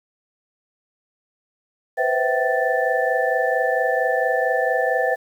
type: tone cluster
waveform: sine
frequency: 495.6 / 520 / 657 / 768 / 1762 Hz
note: B4 / C5 / E5 / G5 / A6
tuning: +6 / -11 / -6 / -36 / +2 cents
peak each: -24 dBFS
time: 1.97-5.16 s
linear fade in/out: 20 ms
effects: 8-bit